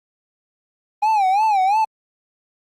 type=tone with vibrato; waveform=triangle; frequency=812 Hz; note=G#5; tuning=39 cents flat; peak=-12 dBFS; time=1.02-1.85 s; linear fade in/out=10 ms; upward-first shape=sine; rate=2.9 Hz; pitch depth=150 cents each way; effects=Opus 24 kbps